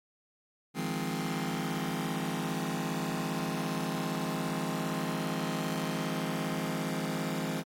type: chord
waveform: sawtooth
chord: F minor seventh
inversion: third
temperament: just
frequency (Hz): 157.15 / 174.61 / 209.5 / 261.9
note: Eb3 / F3 / Ab3 / C4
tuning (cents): +18 / 0 / +15 / +2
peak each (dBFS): -33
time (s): 0.74-7.64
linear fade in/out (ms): 50
effects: AAC 48 kbps